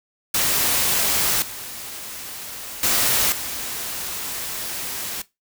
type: noise with level steps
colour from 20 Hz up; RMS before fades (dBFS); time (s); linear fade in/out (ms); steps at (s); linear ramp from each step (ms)
white; -20 / -34 / -19 / -29; 0.34-5.22; 5; 1.42 / 2.83 / 3.32; 2
effects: noise-tail reverb RT60 0.2 s tail -18 dB re dry